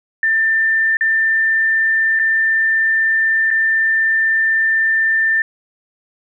sine tone with dropouts, 1788 Hz, A6, 27 cents sharp, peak -12 dBFS, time 0.23-5.42 s, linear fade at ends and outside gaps 2 ms, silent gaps 0.97-1.009 / 2.191-2.196 / 3.505-3.511 s, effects none

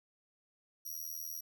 10% pulse tone with amplitude modulation, 5730 Hz, F8, 44 cents sharp, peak -31 dBFS, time 0.85-1.41 s, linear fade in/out 10 ms, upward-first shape sine, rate 80.1 Hz, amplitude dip 90%, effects none

